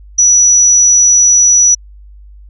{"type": "tone", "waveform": "sine", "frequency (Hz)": 5890, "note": "F#8", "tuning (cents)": -9, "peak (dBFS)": -4, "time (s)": [0.18, 1.75], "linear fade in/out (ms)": 10, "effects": ["added 50 Hz sine -33 dBFS peak until 2.49 s"]}